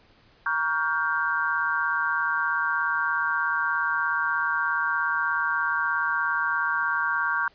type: chord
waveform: sine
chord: G half-diminished seventh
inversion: first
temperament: just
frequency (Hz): 940.8 / 1128.9 / 1411.2 / 1568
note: Bb5 / Db6 / F6 / G6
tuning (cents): +16 / +31 / +18 / 0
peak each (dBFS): -31 / -29 / -28 / -26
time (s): 0.46-7.48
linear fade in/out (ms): 2
effects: pink hiss -58 dBFS RMS until 7.54 s + resampled to 11025 Hz